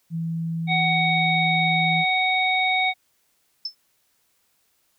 sine tone, 164.81 Hz, E3, in tune, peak -24 dBFS, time 0.1-2.05 s, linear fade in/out 50 ms
harmonic tone, 746 Hz, F#5, 14 cents sharp, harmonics 1 / 3 / 5, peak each -23 / -21 / -27 dBFS, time 0.67-2.94 s, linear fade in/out 50 ms
sine tone with exponential decay, 5274 Hz, E8, in tune, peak -22 dBFS, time 3.65-3.75 s, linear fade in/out 5 ms, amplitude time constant 20 ms
effects white hiss -67 dBFS RMS until 4.98 s

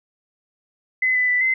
sine tone with pitch steps, 2030 / 2000 / 1984 / 2059 Hz, B6 / B6 / B6 / C7, +47 / +21 / +7 / -28 cents, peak -16 dBFS, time 1.02-1.54 s, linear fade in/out 5 ms, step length 130 ms, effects none

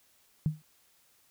sine tone with exponential decay, 154.4 Hz, D#3, 13 cents flat, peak -21 dBFS, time 0.46-0.62 s, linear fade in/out 0 ms, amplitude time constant 34 ms, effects white hiss -66 dBFS RMS until 1.3 s

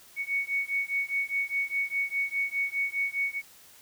sine beating tone pair, 2223 / 2227.9 Hz, C#7 / C#7, +4 / +8 cents, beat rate 4.9 Hz, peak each -30 dBFS, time 0.16-3.42 s, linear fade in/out 50 ms, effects white hiss -54 dBFS RMS until 3.81 s

